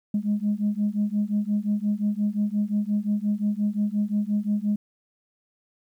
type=beating tone pair; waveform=sine; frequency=205 / 210.7 Hz; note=G#3 / G#3; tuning=-22 / +25 cents; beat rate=5.7 Hz; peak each=-24 dBFS; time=0.14-4.76 s; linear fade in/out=5 ms; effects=tanh soft clip ceiling -16 dBFS + 10-bit